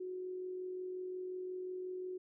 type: tone with amplitude modulation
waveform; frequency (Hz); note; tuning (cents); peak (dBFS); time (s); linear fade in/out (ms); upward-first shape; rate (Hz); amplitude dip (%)
sine; 367.7; F#4; -11; -38; 0-2.18; 10; sine; 45.6; 30
effects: none